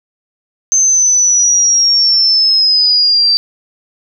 sine linear sweep, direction down, 6272 to 4654 Hz, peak -7 dBFS, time 0.72-3.37 s, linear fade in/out 0 ms, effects none

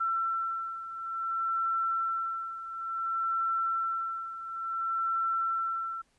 sine beating tone pair, 1344 / 1344.57 Hz, E6 / E6, +33 / +34 cents, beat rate 0.57 Hz, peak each -30 / -35 dBFS, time 0-6.02 s, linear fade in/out 10 ms, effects pink hiss -70 dBFS RMS until 6.18 s + resampled to 24000 Hz

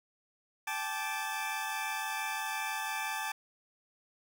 20% pulse chord, G suspended second, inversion none, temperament equal with one note detuned, 784 / 869.9 / 1174.7 Hz, G5 / A5 / D6, 0 / -20 / 0 cents, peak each -35 / -31 / -36 dBFS, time 0.67-3.32 s, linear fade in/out 5 ms, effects none

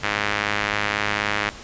sawtooth tone with band-pass filter, 103.83 Hz, G#2, in tune, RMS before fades -24 dBFS, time 0.03-1.5 s, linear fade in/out 10 ms, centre 2000 Hz, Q 1.4, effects pink hiss -39 dBFS RMS until 1.63 s + resampled to 16000 Hz

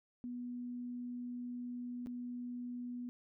sine tone with dropouts, 244.6 Hz, B3, 16 cents flat, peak -40 dBFS, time 0.24-3.09 s, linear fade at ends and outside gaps 0 ms, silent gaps 2.061-2.07 s, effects none

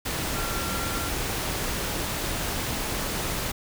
sine tone in noise, 1371 Hz, F6, 32 cents flat, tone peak -35 dBFS, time 0.35-1.09 s, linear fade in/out 10 ms, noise pink, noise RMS -29 dBFS, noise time 0.05-3.52 s, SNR -9 dB, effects none

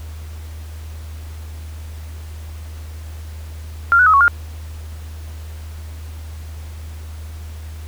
sine tone with pitch steps, 1388 / 1478 / 1273 / 1111 / 1410 Hz, F6 / F#6 / D#6 / C#6 / F6, -11 / -2 / +39 / +4 / +16 cents, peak -8 dBFS, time 3.92-4.28 s, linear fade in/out 0 ms, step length 72 ms, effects added 78 Hz sine -29 dBFS peak until 7.87 s + pink hiss -44 dBFS RMS until 7.87 s

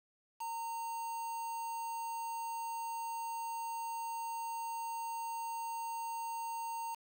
triangle tone with quantisation, 920 Hz, A#5, 23 cents flat, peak -36 dBFS, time 0.4-6.95 s, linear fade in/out 10 ms, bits 8, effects none

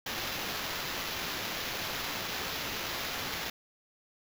blue noise with sample-and-hold, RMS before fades -36 dBFS, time 0.06-3.5 s, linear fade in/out 5 ms, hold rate 8820 Hz, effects none

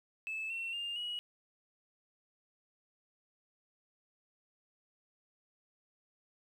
sine tone with pitch steps, 2616 / 2710 / 2807 / 2908 Hz, E7 / E7 / F7 / F#7, -14 / +47 / +8 / -31 cents, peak -35 dBFS, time 0.27-1.19 s, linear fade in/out 0 ms, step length 230 ms, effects tanh soft clip ceiling -33 dBFS + 11-bit

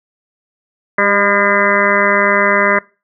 harmonic tone with a mistuned harmonic, 202.3 Hz, G#3, 45 cents flat, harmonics 1 / 2 / 3 / 5 / 6 / 7 / 8 / 9 / 10, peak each -22 / -20 / -17 / -19 / -19 / -22 / -18 / -19 / -16 dBFS, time 0.98-2.79 s, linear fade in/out 5 ms, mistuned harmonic 2, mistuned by -28 cents, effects noise-tail reverb RT60 0.3 s tail -22 dB re dry

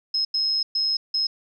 sine tone bursts at uneven times, 5150 Hz, E8, 41 cents flat, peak -20 dBFS, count 4, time 0.14-0.25 / 0.34-0.63 / 0.75-0.97 / 1.14-1.27 s, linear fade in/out 5 ms, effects none

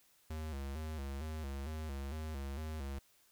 square tone with vibrato, 73.42 Hz, D2, in tune, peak -40 dBFS, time 0.3-2.99 s, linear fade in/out 5 ms, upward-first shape square, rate 2.2 Hz, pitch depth 110 cents each way, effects white hiss -69 dBFS RMS until 3.31 s

